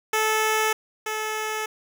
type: tone pair in turn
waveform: 10% pulse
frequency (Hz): 435.5 / 433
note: A4 / A4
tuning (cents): -18 / -28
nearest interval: unison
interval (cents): 10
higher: first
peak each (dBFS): -12 / -18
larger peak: first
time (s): 0.13-0.73 / 1.06-1.66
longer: neither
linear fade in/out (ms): 5
effects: none